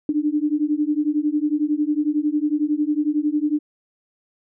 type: beating tone pair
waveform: sine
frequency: 293.7 / 304.7 Hz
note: D4 / D#4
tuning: 0 / -36 cents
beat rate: 11 Hz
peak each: -21 dBFS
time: 0.09-3.59 s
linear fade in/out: 2 ms
effects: none